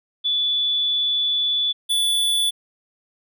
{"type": "tone pair in turn", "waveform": ["sine", "square"], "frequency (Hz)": [3458, 3458], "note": ["A7", "A7"], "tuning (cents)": [-31, -31], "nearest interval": "unison", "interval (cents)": 0, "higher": "neither", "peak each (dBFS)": -18, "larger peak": "neither", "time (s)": [[0.24, 1.73], [1.89, 2.51]], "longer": "first", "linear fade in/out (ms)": 20, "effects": []}